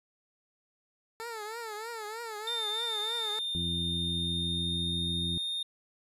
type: tone with vibrato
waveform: 15% pulse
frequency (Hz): 443.8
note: A4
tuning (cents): +15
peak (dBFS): -31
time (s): 1.2-3.39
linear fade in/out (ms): 0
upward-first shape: triangle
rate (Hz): 3.2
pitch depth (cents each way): 130
type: tone with pitch glide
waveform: triangle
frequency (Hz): 3600 to 3663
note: A7 to A#7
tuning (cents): +39 to -31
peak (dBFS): -30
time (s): 2.47-5.63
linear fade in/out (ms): 5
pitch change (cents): +30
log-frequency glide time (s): 2.57-5.05
type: harmonic tone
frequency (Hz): 86.1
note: F2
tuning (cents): -24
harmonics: 1 / 2 / 3 / 4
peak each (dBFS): -37 / -35 / -43 / -44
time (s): 3.55-5.38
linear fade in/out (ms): 0
effects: resampled to 32000 Hz